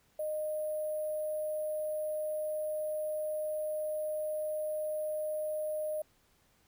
sine tone with sample-and-hold, 614 Hz, D#5, 23 cents flat, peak -32 dBFS, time 0.19-6.02 s, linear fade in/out 5 ms, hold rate 11025 Hz, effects pink hiss -69 dBFS RMS until 6.67 s

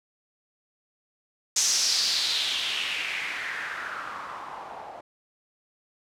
blue noise with low-pass filter sweep, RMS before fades -29 dBFS, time 1.56-5.01 s, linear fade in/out 5 ms, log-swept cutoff 6400 to 710 Hz, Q 3.7, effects none

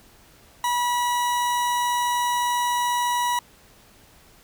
40% pulse tone, 971 Hz, B5, 30 cents flat, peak -20 dBFS, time 0.64-3.39 s, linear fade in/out 2 ms, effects pink hiss -53 dBFS RMS until 4.43 s

